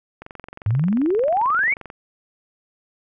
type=click train; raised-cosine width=0.5 ms; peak=-21 dBFS; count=39; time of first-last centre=0.22-1.901 s; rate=22.6 Hz
type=exponential sweep; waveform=sine; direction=up; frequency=98 to 2322 Hz; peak=-16 dBFS; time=0.66-1.74 s; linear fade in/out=5 ms
effects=none